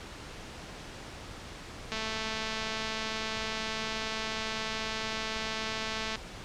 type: click train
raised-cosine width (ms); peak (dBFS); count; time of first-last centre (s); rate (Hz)
0.2; -17; 933; 1.92-6.156; 220
effects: pink hiss -44 dBFS RMS until 6.44 s + low-pass 6000 Hz 12 dB/octave